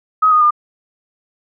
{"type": "tone with pitch steps", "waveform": "sine", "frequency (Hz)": [1266, 1235.7, 1206], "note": ["D#6", "D#6", "D6"], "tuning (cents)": [30, -12, 46], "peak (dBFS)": -8, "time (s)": [0.22, 0.508], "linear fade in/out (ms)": 10, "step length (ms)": 96, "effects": []}